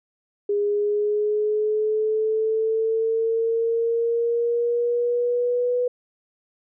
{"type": "linear sweep", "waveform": "sine", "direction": "up", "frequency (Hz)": [408.3, 493.9], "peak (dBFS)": -19, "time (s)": [0.49, 5.88], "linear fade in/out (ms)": 5, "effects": []}